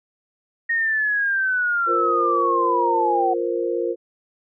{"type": "linear sweep", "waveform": "sine", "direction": "down", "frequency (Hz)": [1864.7, 740], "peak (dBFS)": -18, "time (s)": [0.69, 3.34], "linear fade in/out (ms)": 10}
{"type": "chord", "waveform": "sine", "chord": "F suspended fourth", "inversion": "none", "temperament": "equal", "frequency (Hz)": [349.2, 466.2, 523.3], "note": ["F4", "Bb4", "C5"], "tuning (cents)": [0, 0, 0], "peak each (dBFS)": [-24, -24, -27], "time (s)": [1.86, 3.96], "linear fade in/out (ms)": 50}
{"effects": []}